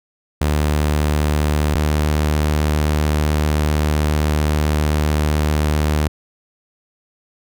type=tone pair in turn; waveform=sawtooth; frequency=75 / 75.61 Hz; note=D2 / D#2; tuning=+37 / -49 cents; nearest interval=unison; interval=14 cents; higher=second; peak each=-11 / -11 dBFS; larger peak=neither; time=0.41-1.75 / 1.75-6.08 s; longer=second; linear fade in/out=5 ms; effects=none